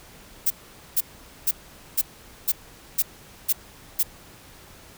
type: noise bursts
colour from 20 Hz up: violet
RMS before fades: -20 dBFS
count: 8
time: 0.46-4.032 s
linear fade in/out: 10 ms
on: 44 ms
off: 460 ms
effects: pink hiss -48 dBFS RMS until 4.97 s